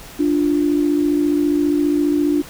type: tone pair together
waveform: sine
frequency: 293.7 / 348.5 Hz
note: D4 / F4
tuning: 0 / -4 cents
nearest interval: minor third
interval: 296 cents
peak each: -15 / -20 dBFS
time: 0.19-2.42 s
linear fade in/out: 10 ms
effects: pink hiss -38 dBFS RMS until 2.49 s